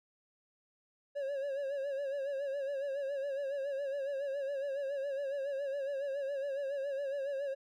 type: tone with vibrato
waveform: triangle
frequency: 554.4 Hz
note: C#5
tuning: in tune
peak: -32 dBFS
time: 1.15-7.55 s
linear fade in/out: 20 ms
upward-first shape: sine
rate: 7.2 Hz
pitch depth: 69 cents each way
effects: none